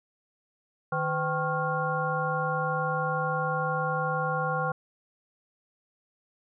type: harmonic tone with a mistuned harmonic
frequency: 155.56 Hz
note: D#3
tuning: in tune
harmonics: 1 / 3 / 5 / 7 / 9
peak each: -32 / -32 / -32 / -32 / -32 dBFS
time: 0.92-4.72 s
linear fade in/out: 5 ms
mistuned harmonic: 3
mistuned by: +140 cents
effects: none